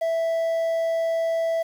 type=tone with quantisation; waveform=triangle; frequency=659.3 Hz; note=E5; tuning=in tune; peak=-19 dBFS; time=0.01-1.63 s; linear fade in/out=10 ms; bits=8; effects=none